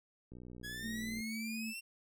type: click train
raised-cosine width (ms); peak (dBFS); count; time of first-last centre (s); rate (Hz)
3; -38; 55; 0.32-1.204; 61.1
type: exponential sweep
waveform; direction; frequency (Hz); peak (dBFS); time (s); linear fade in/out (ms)
sawtooth; up; 1661.2 to 2751; -39; 0.63-1.81; 20
type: tone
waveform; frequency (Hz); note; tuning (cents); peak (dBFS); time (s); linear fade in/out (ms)
sine; 222.5; A3; +20; -39; 0.81-1.74; 50
effects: none